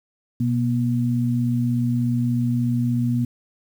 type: tone pair together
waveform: sine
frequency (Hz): 123.37 / 240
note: B2 / B3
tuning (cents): -1 / -49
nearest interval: octave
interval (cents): 1152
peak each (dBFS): -21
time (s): 0.4-3.25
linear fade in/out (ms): 5
effects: 8-bit